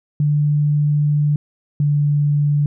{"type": "tone pair in turn", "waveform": "sine", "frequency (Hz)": [147.7, 146.09], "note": ["D3", "D3"], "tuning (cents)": [10, -9], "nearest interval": "unison", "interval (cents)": 19, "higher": "first", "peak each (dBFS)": -13, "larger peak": "neither", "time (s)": [[0.2, 1.36], [1.8, 2.66]], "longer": "first", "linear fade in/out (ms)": 2, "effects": []}